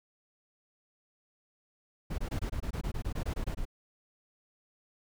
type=noise bursts; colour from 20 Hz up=brown; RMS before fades=-33 dBFS; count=15; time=2.1-3.653 s; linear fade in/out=10 ms; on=83 ms; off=22 ms; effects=none